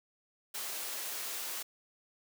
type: high-pass noise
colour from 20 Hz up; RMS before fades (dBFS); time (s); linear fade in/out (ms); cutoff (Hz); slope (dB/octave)
white; -39; 0.54-1.63; 10; 360; 12
effects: none